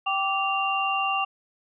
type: tone cluster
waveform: sine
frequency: 779 / 1167 / 2779 Hz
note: G5 / D6 / F7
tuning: -11 / -11 / -9 cents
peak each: -27 dBFS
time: 0.06-1.25 s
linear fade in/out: 10 ms
effects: none